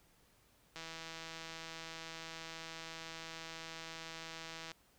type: click train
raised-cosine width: 0.2 ms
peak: -29 dBFS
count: 646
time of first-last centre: 0.76-4.717 s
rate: 163 Hz
effects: pink hiss -69 dBFS RMS until 4.98 s